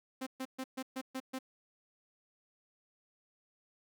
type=tone bursts; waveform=sawtooth; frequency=261.6 Hz; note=C4; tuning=in tune; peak=-33 dBFS; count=7; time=0.21-1.389 s; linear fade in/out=10 ms; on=57 ms; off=130 ms; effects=none